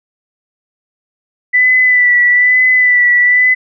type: tone with vibrato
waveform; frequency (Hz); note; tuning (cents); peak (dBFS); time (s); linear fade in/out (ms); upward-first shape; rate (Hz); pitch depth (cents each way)
sine; 1984; B6; +7; -6; 1.53-3.55; 20; sine; 1.1; 29
effects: none